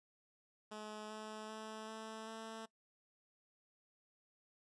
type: tone with pitch steps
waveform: 10% pulse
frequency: 213.4 / 215.8 / 218.1 / 220.5 / 223 Hz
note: G#3 / A3 / A3 / A3 / A3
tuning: +47 / -33 / -15 / +4 / +23 cents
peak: -38 dBFS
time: 0.71-2.66 s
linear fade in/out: 10 ms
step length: 390 ms
effects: noise-tail reverb RT60 0.1 s tail -21 dB re dry + resampled to 22050 Hz